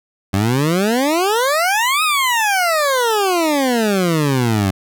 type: exponential two-way sweep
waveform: 20% pulse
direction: up then down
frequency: 92.8 to 1284 to 92.8 Hz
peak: -9 dBFS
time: 0.33-4.71 s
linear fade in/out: 10 ms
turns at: 2.03 s
effects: none